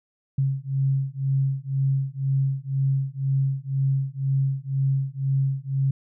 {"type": "beating tone pair", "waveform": "sine", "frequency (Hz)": [134.8, 136.8], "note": ["C#3", "C#3"], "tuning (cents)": [-48, -23], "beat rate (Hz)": 2, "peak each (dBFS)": -24, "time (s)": [0.38, 5.91], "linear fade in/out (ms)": 5, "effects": []}